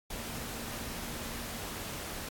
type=tone in noise; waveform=sine; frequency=233.1 Hz; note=A#3; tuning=in tune; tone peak=-46 dBFS; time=0.18-1.59 s; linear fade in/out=5 ms; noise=pink; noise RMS=-40 dBFS; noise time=0.1-2.29 s; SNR=-9 dB; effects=AAC 64 kbps